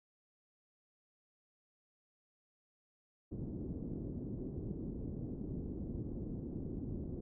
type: low-pass noise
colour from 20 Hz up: white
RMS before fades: -42 dBFS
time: 3.31-7.21 s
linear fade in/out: 10 ms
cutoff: 320 Hz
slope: 24 dB/octave
effects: none